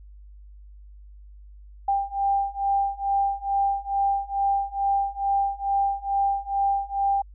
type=beating tone pair; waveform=sine; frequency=792 / 794.3 Hz; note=G5 / G5; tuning=+18 / +23 cents; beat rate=2.3 Hz; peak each=-25 / -24 dBFS; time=1.88-7.22 s; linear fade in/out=5 ms; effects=added 50 Hz sine -43 dBFS peak until 7.34 s

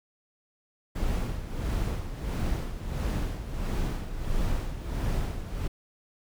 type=noise with tremolo; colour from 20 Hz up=brown; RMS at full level=-27 dBFS; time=0.95-5.68 s; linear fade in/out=10 ms; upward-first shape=sine; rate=1.5 Hz; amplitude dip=65%; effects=none

